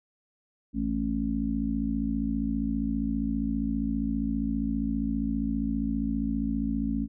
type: harmonic tone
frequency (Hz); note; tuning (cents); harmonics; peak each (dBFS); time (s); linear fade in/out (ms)
55; A1; 0; 1 / 3 / 4 / 5; -33 / -37 / -29 / -30; 0.73-7.08; 50
effects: none